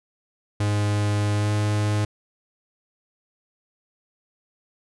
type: tone with pitch glide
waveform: 45% pulse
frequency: 103.7 to 105.03 Hz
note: G#2 to G#2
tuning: -2 to +20 cents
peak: -20 dBFS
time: 0.6-2.05 s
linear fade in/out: 5 ms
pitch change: +22 cents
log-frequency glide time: 1.34-1.51 s
effects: resampled to 24000 Hz